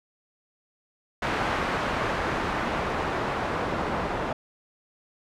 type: noise with low-pass filter sweep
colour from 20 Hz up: white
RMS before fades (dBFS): -28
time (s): 1.22-4.33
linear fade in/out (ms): 5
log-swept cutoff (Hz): 1500 to 980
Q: 0.8
effects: none